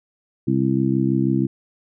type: harmonic tone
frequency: 66.2 Hz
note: C2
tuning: 21 cents sharp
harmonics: 2 / 3 / 4 / 5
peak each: -22 / -22 / -22 / -22 dBFS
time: 0.47-1.47 s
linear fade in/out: 10 ms
effects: none